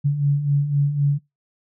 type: beating tone pair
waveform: sine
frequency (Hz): 140 / 143.9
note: C#3 / D3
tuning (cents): +18 / -35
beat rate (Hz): 3.9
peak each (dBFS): -24 / -17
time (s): 0.04-1.19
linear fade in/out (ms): 20
effects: noise-tail reverb RT60 0.2 s tail -24 dB re dry